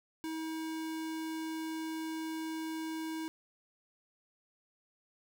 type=tone; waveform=square; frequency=319.7 Hz; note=D#4; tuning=47 cents sharp; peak=-37 dBFS; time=0.24-3.28 s; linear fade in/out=0 ms; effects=none